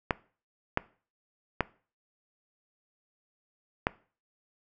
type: clicks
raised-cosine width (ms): 0.5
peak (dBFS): -9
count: 4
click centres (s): 0.108 / 0.774 / 1.607 / 3.869
effects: noise-tail reverb RT60 0.4 s tail -20 dB re dry